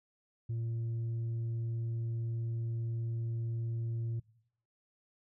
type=tone; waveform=sine; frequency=115.2 Hz; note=A#2; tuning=20 cents flat; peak=-30 dBFS; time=0.49-4.2 s; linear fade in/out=10 ms; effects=noise-tail reverb RT60 0.7 s tail -23 dB re dry + tanh soft clip ceiling -32 dBFS